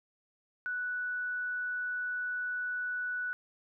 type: tone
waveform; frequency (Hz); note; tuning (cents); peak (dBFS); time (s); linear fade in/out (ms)
sine; 1480; F#6; 0; -32; 0.66-3.33; 0
effects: none